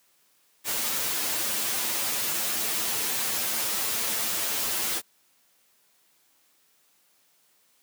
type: noise with comb filter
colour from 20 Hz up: white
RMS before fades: -28 dBFS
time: 0.64-5.02 s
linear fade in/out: 50 ms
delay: 9 ms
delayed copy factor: +0.85
effects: white hiss -65 dBFS RMS until 7.82 s + high-pass 150 Hz 12 dB/octave